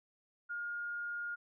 sine tone, 1421 Hz, F6, 30 cents sharp, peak -37 dBFS, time 0.49-1.36 s, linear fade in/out 20 ms, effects none

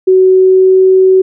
sine tone with pitch glide, 374.5 to 376.7 Hz, F#4 to F#4, +21 to +31 cents, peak -3 dBFS, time 0.07-1.22 s, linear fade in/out 10 ms, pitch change +10 cents, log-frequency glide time 0.3-0.82 s, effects none

